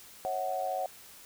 sine tone cluster, 549 / 651 / 745 Hz, C#5 / E5 / F#5, -17 / -22 / +12 cents, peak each -36 / -37 / -32 dBFS, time 0.25-0.86 s, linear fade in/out 0 ms, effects white hiss -52 dBFS RMS until 1.25 s

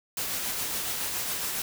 white noise with tremolo, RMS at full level -30 dBFS, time 0.17-1.62 s, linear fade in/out 2 ms, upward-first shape triangle, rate 7.2 Hz, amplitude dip 30%, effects none

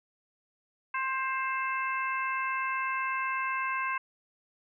harmonic tone, 528 Hz, C5, 16 cents sharp, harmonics 2 / 3 / 4 / 5, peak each -31 / -35 / -37 / -37 dBFS, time 0.94-3.98 s, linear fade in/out 5 ms, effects none

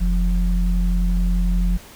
sine tone pair together, 44.29 / 177 Hz, F1 / F3, +25 / +23 cents, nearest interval 2 octaves, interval 2398 cents, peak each -16 / -23 dBFS, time 0-1.78 s, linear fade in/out 20 ms, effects pink hiss -43 dBFS RMS until 1.95 s

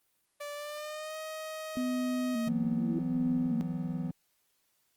sawtooth tone with pitch glide, 583 to 628.5 Hz, D5 to D#5, -13 to +17 cents, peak -34 dBFS, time 0.4-2.49 s, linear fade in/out 10 ms, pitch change +130 cents, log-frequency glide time 0.54-1.17 s
sine tone with vibrato, 241.4 Hz, B3, 39 cents flat, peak -29 dBFS, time 1.77-3.61 s, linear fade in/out 0 ms, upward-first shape square, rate 0.86 Hz, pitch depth 70 cents each way
triangle chord, E suspended second, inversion none, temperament equal with one note detuned, 164.81 / 185 / 249.7 Hz, E3 / F#3 / B3, 0 / 0 / +19 cents, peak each -33 / -35 / -36 dBFS, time 2.47-4.11 s, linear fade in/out 5 ms
sine tone with exponential growth, 329.9 Hz, E4, 1 cent sharp, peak -29 dBFS, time 2.59-2.99 s, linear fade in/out 2 ms, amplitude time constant 85 ms
effects white hiss -74 dBFS RMS until 4.96 s + Opus 32 kbps

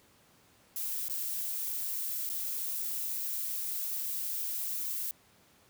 violet noise with dropouts, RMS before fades -35 dBFS, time 0.76-5.11 s, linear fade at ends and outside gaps 1 ms, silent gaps 1.083-1.097 / 2.292-2.299 s, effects pink hiss -63 dBFS RMS until 5.69 s + high-pass 80 Hz 12 dB/octave

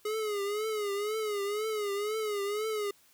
square tone with vibrato, 418.8 Hz, G#4, 15 cents sharp, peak -31 dBFS, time 0.05-2.91 s, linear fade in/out 5 ms, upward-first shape triangle, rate 2 Hz, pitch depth 100 cents each way, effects white hiss -63 dBFS RMS until 3.13 s

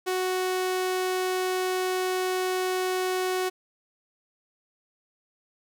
sawtooth tone, 370 Hz, F#4, in tune, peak -21 dBFS, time 0.06-3.5 s, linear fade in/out 20 ms, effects none

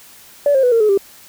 sine tone with pitch steps, 575 / 533.4 / 494.8 / 459 / 425.8 / 395 Hz, D5 / C5 / B4 / A#4 / G#4 / G4, -37 / +33 / +3 / -27 / +43 / +13 cents, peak -9 dBFS, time 0.46-0.976 s, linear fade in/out 2 ms, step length 86 ms, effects tanh soft clip ceiling -5 dBFS + white hiss -43 dBFS RMS until 1.28 s

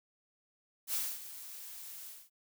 blue noise with ADSR envelope, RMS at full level -33 dBFS, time 0.87-2.3 s, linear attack 67 ms, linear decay 250 ms, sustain -14 dB, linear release 230 ms, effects none

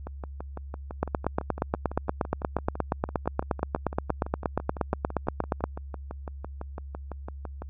two click trains, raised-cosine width 1 ms, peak -22 / -10 dBFS, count 46 / 40, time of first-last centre 0.07-7.62 / 1.03-5.64 s, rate 5.96 / 8.46 Hz, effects added 69 Hz sine -37 dBFS peak until 7.69 s

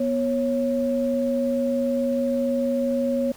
sine tone pair together, 244.4 / 548.7 Hz, B3 / C#5, -18 / -18 cents, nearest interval octave + major second, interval 1400 cents, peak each -23 dBFS, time 0-3.32 s, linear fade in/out 5 ms, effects pink hiss -47 dBFS RMS until 3.36 s

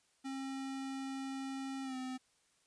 square tone with pitch glide, 268.8 to 257.6 Hz, C4 to C4, +47 to -27 cents, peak -40 dBFS, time 0.24-2.18 s, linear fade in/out 20 ms, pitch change -74 cents, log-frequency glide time 1.83-1.96 s, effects white hiss -73 dBFS RMS until 2.66 s + resampled to 22050 Hz

